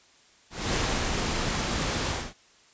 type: noise with ADSR envelope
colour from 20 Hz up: pink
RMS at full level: -26 dBFS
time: 0.5-2.34 s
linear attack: 230 ms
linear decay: 330 ms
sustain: -2 dB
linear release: 240 ms
effects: white hiss -58 dBFS RMS until 2.73 s + resampled to 16000 Hz

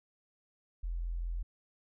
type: tone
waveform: sine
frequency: 42.65 Hz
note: F1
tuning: 40 cents flat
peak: -33 dBFS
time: 0.83-1.43 s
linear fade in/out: 10 ms
effects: none

